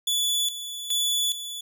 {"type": "tone with tremolo", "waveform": "sawtooth", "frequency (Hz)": 3447, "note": "A7", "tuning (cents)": -36, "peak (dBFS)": -19, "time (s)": [0.07, 1.61], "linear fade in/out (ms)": 5, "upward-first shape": "square", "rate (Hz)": 1.2, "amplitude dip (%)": 70, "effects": []}